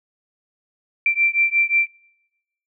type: beating tone pair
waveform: sine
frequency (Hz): 2349 / 2354.6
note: D7 / D7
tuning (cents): 0 / +4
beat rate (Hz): 5.6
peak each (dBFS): -19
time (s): 1.06-1.87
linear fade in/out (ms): 2
effects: noise-tail reverb RT60 0.9 s tail -24 dB re dry